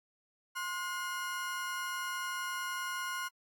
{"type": "tone pair together", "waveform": "35% pulse", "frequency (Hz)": [1051.8, 1441], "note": ["C6", "F#6"], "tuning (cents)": [9, -46], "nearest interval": "perfect fourth", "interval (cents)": 545, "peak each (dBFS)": [-37, -36], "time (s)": [0.55, 3.29], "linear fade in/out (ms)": 20, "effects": ["AAC 64 kbps"]}